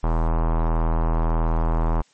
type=tone with low-pass filter; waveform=square; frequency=40.77 Hz; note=E1; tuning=18 cents flat; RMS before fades=-20 dBFS; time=0.03-2.02 s; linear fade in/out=10 ms; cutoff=1000 Hz; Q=3; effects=white hiss -59 dBFS RMS until 2.13 s + MP3 32 kbps